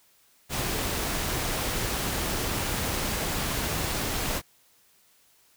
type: noise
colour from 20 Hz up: pink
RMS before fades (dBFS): -29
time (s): 0.49-4.42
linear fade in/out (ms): 50
effects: white hiss -62 dBFS RMS until 5.56 s